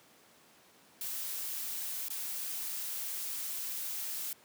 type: noise with dropouts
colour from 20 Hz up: blue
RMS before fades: -38 dBFS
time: 1.01-4.33 s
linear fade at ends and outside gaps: 2 ms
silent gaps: 2.085-2.102 s
effects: pink hiss -61 dBFS RMS until 4.44 s + high-pass 200 Hz 12 dB/octave